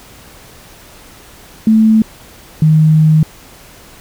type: tone pair in turn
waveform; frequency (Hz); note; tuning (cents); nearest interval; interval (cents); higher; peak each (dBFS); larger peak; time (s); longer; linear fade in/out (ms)
sine; 219.7 / 155.98; A3 / D#3; -2 / +5; tritone; 593; first; -5; neither; 1.67-2.02 / 2.62-3.23; second; 2
effects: pink hiss -39 dBFS RMS until 4 s